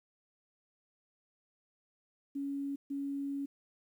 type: tone bursts at uneven times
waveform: sine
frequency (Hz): 279.4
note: C#4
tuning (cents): +14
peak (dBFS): -34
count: 2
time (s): 2.35-2.76 / 2.9-3.46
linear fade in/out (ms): 10
effects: 11-bit